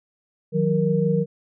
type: tone cluster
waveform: sine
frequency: 158.3 / 183.9 / 467.2 Hz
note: D#3 / F#3 / A#4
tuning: +30 / -10 / +4 cents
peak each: -22 dBFS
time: 0.52-1.26 s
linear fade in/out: 50 ms
effects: none